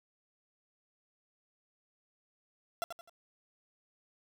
30% pulse tone with echo, 680 Hz, F5, 46 cents flat, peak -29 dBFS, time 2.82-2.84 s, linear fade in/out 0 ms, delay 85 ms, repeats 3, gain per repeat -8 dB, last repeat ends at 3.095 s, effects none

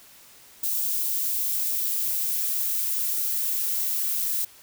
violet noise with high-pass filter sweep, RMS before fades -26 dBFS, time 0.63-4.45 s, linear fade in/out 5 ms, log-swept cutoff 3100 to 450 Hz, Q 0.76, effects white hiss -51 dBFS RMS until 4.62 s

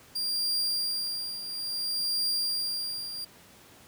40% pulse tone with tremolo, 4771 Hz, D8, 26 cents sharp, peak -24 dBFS, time 0.15-3.25 s, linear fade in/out 10 ms, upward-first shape triangle, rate 0.59 Hz, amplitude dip 70%, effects pink hiss -54 dBFS RMS until 3.87 s + high-pass 80 Hz 12 dB/octave

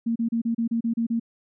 sine tone bursts, 230.5 Hz, A#3, 19 cents flat, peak -21 dBFS, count 9, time 0.06-1.198 s, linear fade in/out 10 ms, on 98 ms, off 32 ms, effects none

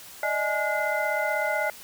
sine tone cluster, 598 / 634 / 840 / 1444 / 2055 Hz, D5 / D#5 / G#5 / F#6 / C7, +31 / +32 / +19 / -43 / -32 cents, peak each -30 dBFS, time 0.23-1.7 s, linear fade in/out 2 ms, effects white hiss -45 dBFS RMS until 1.83 s

